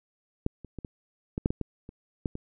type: clicks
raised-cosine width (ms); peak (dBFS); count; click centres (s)
3; -13 / -29 / -24 / -24 / -17 / -10 / -16 / -17 / -29 / -15 / -23; 11; 0.464 / 0.647 / 0.787 / 0.848 / 1.379 / 1.459 / 1.505 / 1.613 / 1.891 / 2.258 / 2.354
effects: none